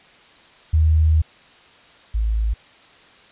sine tone pair in turn, 78.7 / 54.54 Hz, D#2 / A1, +20 / -15 cents, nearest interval tritone, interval 635 cents, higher first, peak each -12 / -17 dBFS, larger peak first, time 0.73-1.22 / 2.14-2.54 s, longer first, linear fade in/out 10 ms, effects white hiss -49 dBFS RMS until 3.31 s + resampled to 8000 Hz

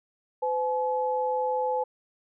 sine tone pair together, 508 / 854.4 Hz, B4 / G#5, +49 / +49 cents, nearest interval major sixth, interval 900 cents, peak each -27 dBFS, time 0.42-1.84 s, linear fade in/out 10 ms, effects none

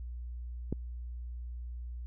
click, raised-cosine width 3 ms, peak -19 dBFS, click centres 0.726 s, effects added 60 Hz sine -38 dBFS peak until 2.06 s

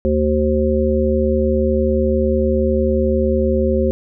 harmonic tone, 75.5 Hz, D2, 48 cents sharp, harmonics 1 / 3 / 5 / 7, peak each -19 / -19 / -19 / -19 dBFS, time 0.05-3.91 s, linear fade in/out 0 ms, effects none

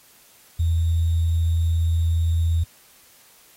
sine tone with sample-and-hold, 82.9 Hz, E2, 10 cents sharp, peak -17 dBFS, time 0.59-2.64 s, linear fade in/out 10 ms, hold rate 3675 Hz, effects white hiss -53 dBFS RMS until 3.56 s + AAC 48 kbps

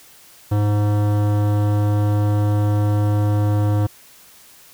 sine tone with hard clipping, 103.83 Hz, G#2, in tune, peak -17 dBFS, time 0.51-3.87 s, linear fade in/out 10 ms, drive 17 dB, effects white hiss -47 dBFS RMS until 4.73 s

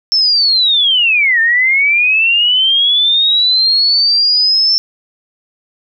sine linear two-way sweep, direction down then up, 5370 to 1790 to 5370 Hz, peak -8 dBFS, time 0.12-4.78 s, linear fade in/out 0 ms, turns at 1.4 s, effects none

